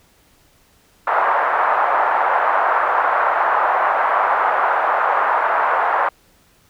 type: band-pass noise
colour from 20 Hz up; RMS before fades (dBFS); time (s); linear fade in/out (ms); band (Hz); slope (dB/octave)
pink; -17; 1.07-6.09; 5; 710 to 1400; 24
effects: pink hiss -55 dBFS RMS until 6.69 s

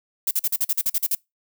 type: noise bursts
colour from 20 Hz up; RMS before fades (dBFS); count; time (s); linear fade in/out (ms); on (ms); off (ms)
violet; -21; 11; 0.27-1.15; 5; 40; 44
effects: noise-tail reverb RT60 0.2 s tail -25 dB re dry

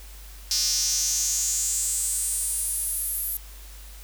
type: tone with high-pass filter sweep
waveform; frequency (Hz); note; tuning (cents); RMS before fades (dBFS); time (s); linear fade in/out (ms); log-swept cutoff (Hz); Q
sawtooth; 303.6; D#4; -42; -26; 0.51-3.37; 2; 5200 to 12000; 4.8
effects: added 50 Hz sine -41 dBFS peak until 4.03 s + white hiss -48 dBFS RMS until 4.03 s

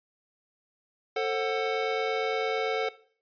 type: chord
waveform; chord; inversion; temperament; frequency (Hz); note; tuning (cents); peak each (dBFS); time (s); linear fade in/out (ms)
square; F# diminished; first; just; 444 / 532.8 / 740; A4 / C5 / F#5; +16 / +31 / 0; -29 / -34 / -33; 1.16-2.89; 5
effects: noise-tail reverb RT60 0.5 s tail -18 dB re dry + resampled to 11025 Hz

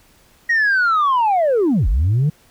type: linear two-way sweep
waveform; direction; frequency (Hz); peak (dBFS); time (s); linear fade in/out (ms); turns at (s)
sine; down then up; 1900 to 40.72 to 157.9; -11; 0.49-2.3; 10; 1.88
effects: tanh soft clip ceiling -11 dBFS + pink hiss -53 dBFS RMS until 2.5 s

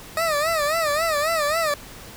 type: tone with vibrato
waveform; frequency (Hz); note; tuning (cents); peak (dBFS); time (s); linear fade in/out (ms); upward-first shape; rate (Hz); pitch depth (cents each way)
20% pulse; 622.3; D#5; 0; -15; 0.17-1.74; 2; sine; 3.7; 130
effects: pink hiss -41 dBFS RMS until 2.16 s

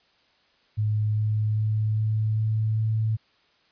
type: tone with pitch steps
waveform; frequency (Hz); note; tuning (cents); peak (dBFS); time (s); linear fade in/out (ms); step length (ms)
sine; 106.6 / 107.28 / 107.96 / 108.65 / 109.34 / 110.04; G#2 / A2 / A2 / A2 / A2 / A2; +46 / -43 / -32 / -21 / -10 / +1; -21; 0.77-3.17; 20; 400
effects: white hiss -63 dBFS RMS until 3.71 s + resampled to 11025 Hz

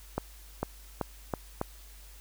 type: accelerating click train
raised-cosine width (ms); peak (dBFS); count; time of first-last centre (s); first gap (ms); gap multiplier
1; -15; 5; 0.18-1.614; 450; 0.85
effects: added 50 Hz sine -49 dBFS peak until 2.2 s + white hiss -55 dBFS RMS until 2.2 s

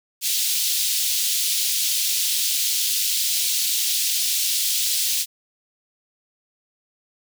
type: high-pass noise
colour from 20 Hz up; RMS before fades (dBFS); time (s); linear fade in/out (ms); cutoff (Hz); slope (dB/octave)
pink; -22; 0.21-5.26; 50; 3300; 24
effects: none

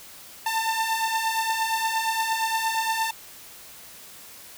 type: beating tone pair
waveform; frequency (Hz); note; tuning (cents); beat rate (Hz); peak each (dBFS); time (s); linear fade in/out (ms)
sawtooth; 889 / 897.6; A5 / A5; +18 / +34; 8.6; -25 / -21; 0.46-3.11; 5
effects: white hiss -45 dBFS RMS until 4.57 s

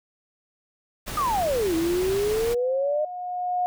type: noise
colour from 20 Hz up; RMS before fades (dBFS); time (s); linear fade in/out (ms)
pink; -33; 1.06-2.55; 20
type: exponential two-way sweep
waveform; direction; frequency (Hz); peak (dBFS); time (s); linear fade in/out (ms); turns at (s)
sine; down then up; 1257 to 321.6 to 619; -21; 1.17-3.05; 5; 1.75
type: tone with exponential growth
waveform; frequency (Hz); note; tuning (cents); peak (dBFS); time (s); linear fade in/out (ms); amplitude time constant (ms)
sine; 721; F#5; -45; -20; 1.77-3.66; 0; 410
effects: none

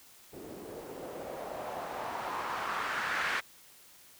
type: noise with low-pass filter sweep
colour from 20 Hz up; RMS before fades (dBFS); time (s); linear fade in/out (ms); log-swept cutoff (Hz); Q
blue; -37; 0.32-3.41; 20; 340 to 1800; 2.1
effects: white hiss -57 dBFS RMS until 4.19 s

